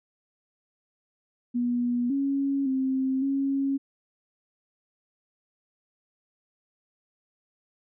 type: tone with pitch steps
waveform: sine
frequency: 242.6 / 276.4 / 263.7 / 274.2 Hz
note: B3 / C#4 / C4 / C#4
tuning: -31 / -5 / +14 / -19 cents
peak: -23 dBFS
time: 1.54-3.78 s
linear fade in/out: 20 ms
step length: 560 ms
effects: none